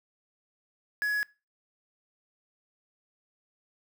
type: tone with quantisation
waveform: triangle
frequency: 1684 Hz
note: G#6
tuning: 24 cents sharp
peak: -24 dBFS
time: 1.02-1.23 s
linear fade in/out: 0 ms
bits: 7
effects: noise-tail reverb RT60 0.3 s tail -23 dB re dry